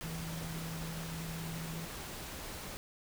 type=tone in noise; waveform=sine; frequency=163.5 Hz; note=E3; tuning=14 cents flat; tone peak=-40 dBFS; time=0.04-1.85 s; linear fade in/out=0 ms; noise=pink; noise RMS=-44 dBFS; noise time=0.01-2.77 s; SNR=+1 dB; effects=none